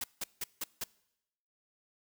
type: noise bursts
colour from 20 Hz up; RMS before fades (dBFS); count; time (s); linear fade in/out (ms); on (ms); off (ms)
white; -36; 5; 0.01-0.84; 5; 30; 170
effects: noise-tail reverb RT60 0.9 s tail -23 dB re dry